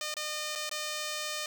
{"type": "tone with dropouts", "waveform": "5% pulse", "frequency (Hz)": 608, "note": "D#5", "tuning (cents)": -40, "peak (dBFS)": -22, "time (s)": [0.01, 1.46], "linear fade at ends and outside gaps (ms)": 2, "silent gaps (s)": [[0.141, 0.167], [0.553, 0.557], [0.694, 0.713]], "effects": []}